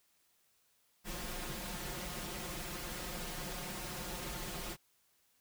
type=noise with comb filter; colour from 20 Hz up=pink; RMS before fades=-42 dBFS; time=1.04-4.77 s; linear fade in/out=50 ms; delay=5.6 ms; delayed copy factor=+0.9; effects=white hiss -73 dBFS RMS until 5.4 s